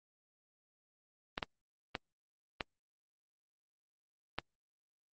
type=clicks; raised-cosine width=0.3 ms; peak=-18 dBFS; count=5; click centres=1.379 / 1.428 / 1.952 / 2.608 / 4.386 s; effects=Opus 24 kbps